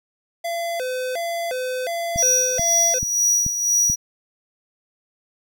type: tone with vibrato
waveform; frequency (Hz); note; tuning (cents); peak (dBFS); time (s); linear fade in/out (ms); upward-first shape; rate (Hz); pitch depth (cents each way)
square; 588; D5; +2; -24; 0.44-2.99; 10; square; 1.4; 250
type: click train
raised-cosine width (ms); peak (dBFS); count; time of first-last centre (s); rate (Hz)
5; -16; 5; 2.16-3.899; 2.3
type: tone with tremolo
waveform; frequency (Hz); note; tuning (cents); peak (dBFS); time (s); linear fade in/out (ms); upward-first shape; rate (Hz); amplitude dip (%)
square; 5800; F#8; -35; -15; 2.17-3.96; 20; sine; 2; 60
effects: none